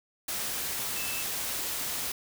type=tone in noise; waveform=sine; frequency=2637 Hz; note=E7; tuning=in tune; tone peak=-38 dBFS; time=0.96-1.23 s; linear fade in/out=5 ms; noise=white; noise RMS=-33 dBFS; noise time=0.28-2.12 s; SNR=-8 dB; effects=none